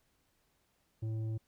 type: tone with tanh clipping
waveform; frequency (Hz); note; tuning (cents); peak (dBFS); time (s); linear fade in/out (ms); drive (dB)
sine; 110.7; A2; +11; -35; 1.02-1.38; 10; 8
effects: pink hiss -75 dBFS RMS until 1.47 s